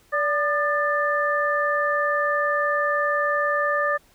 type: tone cluster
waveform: sine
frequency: 580 / 1210 / 1767 Hz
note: D5 / D#6 / A6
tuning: -22 / -49 / +7 cents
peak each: -24 dBFS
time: 0.12-3.98 s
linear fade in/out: 20 ms
effects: pink hiss -58 dBFS RMS until 4.14 s